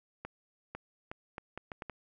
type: accelerating click train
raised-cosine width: 0.5 ms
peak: -25 dBFS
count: 8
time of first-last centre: 0.25-1.897 s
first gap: 500 ms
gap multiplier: 0.73
effects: none